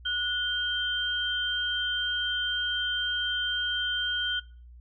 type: tone pair together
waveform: sine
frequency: 1463 / 3149 Hz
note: F#6 / G7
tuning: -20 / +7 cents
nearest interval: octave + minor second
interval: 1327 cents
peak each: -31 / -28 dBFS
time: 0.05-4.4 s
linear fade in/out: 10 ms
effects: noise-tail reverb RT60 0.4 s tail -20 dB re dry + added 60 Hz sine -46 dBFS peak until 4.8 s